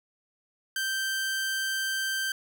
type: tone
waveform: sawtooth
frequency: 1563 Hz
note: G6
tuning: 6 cents flat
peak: -24 dBFS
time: 0.76-2.32 s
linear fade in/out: 2 ms
effects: none